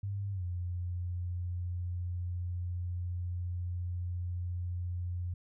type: tone with pitch glide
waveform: sine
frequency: 99.4 to 88.56 Hz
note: G2 to F2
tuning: +25 to +25 cents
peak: -33 dBFS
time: 0.03-5.34 s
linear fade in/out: 5 ms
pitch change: -200 cents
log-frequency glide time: 0.32-0.43 s
effects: none